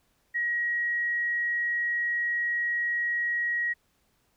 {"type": "tone", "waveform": "sine", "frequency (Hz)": 1900, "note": "A#6", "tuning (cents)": 33, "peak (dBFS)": -25, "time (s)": [0.34, 3.74], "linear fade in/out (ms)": 20, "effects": ["pink hiss -70 dBFS RMS until 4.36 s"]}